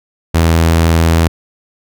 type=tone; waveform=sawtooth; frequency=82.41 Hz; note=E2; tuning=in tune; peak=-4 dBFS; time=0.34-1.28 s; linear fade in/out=10 ms; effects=none